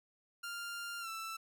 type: tone with pitch glide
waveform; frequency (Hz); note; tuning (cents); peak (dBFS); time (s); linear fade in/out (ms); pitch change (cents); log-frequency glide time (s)
sawtooth; 1396.9 to 1327.7; F6 to E6; 0 to +12; -37; 0.43-1.37; 10; -88; 1-1.09
effects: none